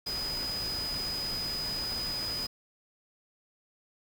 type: tone in noise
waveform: sine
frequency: 4978 Hz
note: D#8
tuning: in tune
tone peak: -32 dBFS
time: 0.06-2.47 s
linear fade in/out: 10 ms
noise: pink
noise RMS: -40 dBFS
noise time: 0.06-2.47 s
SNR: +5 dB
effects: none